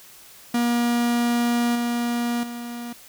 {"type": "tone with level steps", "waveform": "45% pulse", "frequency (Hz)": 238.4, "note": "A#3", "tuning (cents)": 39, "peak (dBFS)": [-19, -22, -31], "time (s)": [0.54, 2.93], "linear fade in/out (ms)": 5, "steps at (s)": [1.75, 2.43], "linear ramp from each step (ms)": 5, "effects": ["white hiss -47 dBFS RMS until 3.08 s"]}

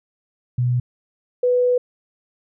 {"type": "tone pair in turn", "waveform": "sine", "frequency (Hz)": [123.47, 494.8], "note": ["B2", "B4"], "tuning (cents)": [0, 3], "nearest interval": "2 octaves", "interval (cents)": 2403, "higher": "second", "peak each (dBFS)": [-16, -14], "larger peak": "second", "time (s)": [[0.58, 0.8], [1.43, 1.78]], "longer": "second", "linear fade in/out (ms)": 5, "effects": []}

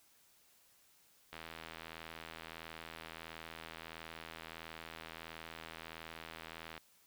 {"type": "click train", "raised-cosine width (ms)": 0.3, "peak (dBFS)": -30, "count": 445, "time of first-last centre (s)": [1.33, 6.778], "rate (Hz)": 81.5, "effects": ["white hiss -68 dBFS RMS until 7.06 s"]}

